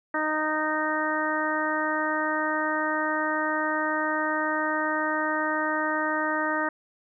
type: harmonic tone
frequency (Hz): 309.1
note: D#4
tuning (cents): -11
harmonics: 1 / 2 / 3 / 4 / 5 / 6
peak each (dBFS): -31 / -31 / -31 / -31 / -31 / -31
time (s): 0.14-6.69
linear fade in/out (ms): 5
effects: none